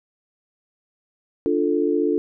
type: chord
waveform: sine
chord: D minor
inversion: none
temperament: equal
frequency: 293.7 / 349.2 / 440 Hz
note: D4 / F4 / A4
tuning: 0 / 0 / 0 cents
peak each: -22 dBFS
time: 1.46-2.18 s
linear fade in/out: 0 ms
effects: none